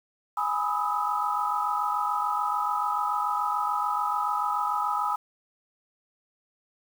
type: chord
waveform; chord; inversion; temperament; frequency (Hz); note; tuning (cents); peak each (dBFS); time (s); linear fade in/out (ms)
sine; E major seventh; first; equal with one note detuned; 830.6 / 987.8 / 1244.5 / 1291.4; G#5 / B5 / D#6 / E6; 0 / 0 / 0 / -36; -30; 0.37-5.16; 5
effects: 8-bit